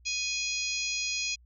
harmonic tone, 830.6 Hz, G#5, in tune, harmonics 3 / 4 / 5 / 6 / 7 / 8, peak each -33 / -39 / -37 / -37 / -40 / -36 dBFS, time 0.05-1.36 s, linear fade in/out 20 ms, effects added 60 Hz sine -55 dBFS peak until 1.45 s

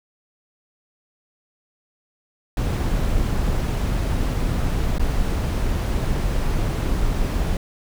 brown noise with dropouts, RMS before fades -21 dBFS, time 2.57-7.57 s, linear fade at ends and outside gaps 2 ms, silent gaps 4.983-4.995 s, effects none

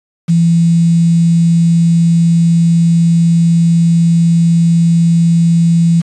sine tone with quantisation, 168 Hz, E3, 33 cents sharp, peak -6 dBFS, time 0.28-6.02 s, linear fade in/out 20 ms, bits 5, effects resampled to 22050 Hz

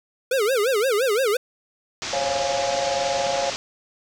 square tone with vibrato, 468.8 Hz, A#4, 10 cents sharp, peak -19 dBFS, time 0.31-1.37 s, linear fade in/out 5 ms, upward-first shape sine, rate 5.8 Hz, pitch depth 260 cents each way
white low-pass noise, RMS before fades -30 dBFS, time 2.02-3.56 s, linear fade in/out 0 ms, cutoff 6600 Hz, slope 48 dB/octave
sine chord, Db major seventh, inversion third, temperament equal with one note detuned, 533 / 554.4 / 698.5 / 830.6 Hz, C5 / Db5 / F5 / Ab5, +32 / 0 / 0 / 0 cents, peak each -30 / -25 / -27 / -29 dBFS, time 2.13-3.5 s, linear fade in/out 2 ms
effects none

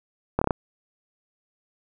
slowing click train, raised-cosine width 1 ms, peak -7 dBFS, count 5, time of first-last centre 0.39-0.508 s, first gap 25 ms, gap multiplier 1.11, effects none

